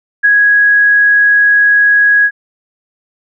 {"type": "tone with ADSR envelope", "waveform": "sine", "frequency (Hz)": 1661.2, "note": "G#6", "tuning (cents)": 0, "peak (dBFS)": -3, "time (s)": [0.23, 2.31], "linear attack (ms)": 22, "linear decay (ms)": 10, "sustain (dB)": -2, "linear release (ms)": 61, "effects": []}